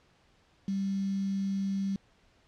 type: tone with quantisation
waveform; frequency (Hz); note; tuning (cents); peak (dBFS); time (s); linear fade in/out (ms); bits
sine; 195.4; G3; -5; -28; 0.68-1.96; 2; 8
effects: pink hiss -65 dBFS RMS until 2.47 s + low-pass 5000 Hz 12 dB/octave